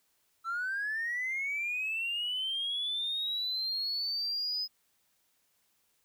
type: linear sweep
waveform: triangle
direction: up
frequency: 1318.5 to 5060 Hz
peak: -28 dBFS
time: 0.44-4.68 s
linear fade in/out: 50 ms
effects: tanh soft clip ceiling -28 dBFS + white hiss -73 dBFS RMS until 6.04 s